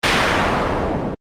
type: noise with low-pass filter sweep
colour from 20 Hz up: white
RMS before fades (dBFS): -18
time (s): 0.03-1.15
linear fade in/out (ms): 10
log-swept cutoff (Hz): 3100 to 430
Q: 0.72
effects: Opus 32 kbps